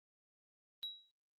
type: tone with exponential decay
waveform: sine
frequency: 3873 Hz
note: B7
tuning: 35 cents flat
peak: -35 dBFS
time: 0.83-1.11 s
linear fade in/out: 0 ms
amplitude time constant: 59 ms
effects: tanh soft clip ceiling -36 dBFS + Opus 24 kbps